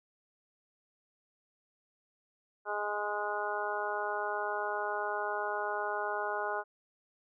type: harmonic tone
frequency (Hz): 207.6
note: G#3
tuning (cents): 0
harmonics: 2 / 3 / 4 / 5 / 6 / 7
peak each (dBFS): -39 / -39 / -37 / -40 / -41 / -38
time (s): 2.65-6.64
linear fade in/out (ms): 50
effects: none